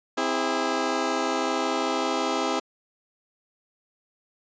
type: chord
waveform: 15% pulse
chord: C augmented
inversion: none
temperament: just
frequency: 261.6 / 327 / 408.8 Hz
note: C4 / E4 / G#4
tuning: 0 / -14 / -27 cents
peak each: -22 dBFS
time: 0.17-2.6 s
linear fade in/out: 10 ms
effects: resampled to 16000 Hz